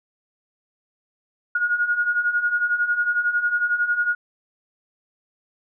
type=beating tone pair; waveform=sine; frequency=1431 / 1442 Hz; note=F6 / F#6; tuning=+42 / -45 cents; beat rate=11 Hz; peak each=-25 / -20 dBFS; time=1.55-4.15 s; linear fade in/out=5 ms; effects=none